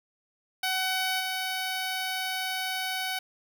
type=tone with level steps; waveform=10% pulse; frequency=752 Hz; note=F#5; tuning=28 cents sharp; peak=-18 / -21 dBFS; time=0.63-3.19 s; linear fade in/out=5 ms; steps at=1.19 s; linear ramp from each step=20 ms; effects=none

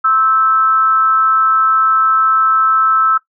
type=tone with amplitude modulation; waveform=sine; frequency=1311 Hz; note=E6; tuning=10 cents flat; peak=-6 dBFS; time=0.04-3.18 s; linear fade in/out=10 ms; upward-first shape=sine; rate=246 Hz; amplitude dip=50%; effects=noise-tail reverb RT60 0.1 s tail -18 dB re dry

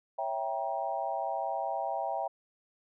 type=chord; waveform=sine; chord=C# diminished seventh; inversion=none; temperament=equal with one note detuned; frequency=554.4 / 659.3 / 784 / 945.3 Hz; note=C#5 / E5 / G5 / Bb5; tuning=0 / 0 / 0 / +24 cents; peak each=-39 / -35 / -34 / -38 dBFS; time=0.18-2.28 s; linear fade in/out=10 ms; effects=none

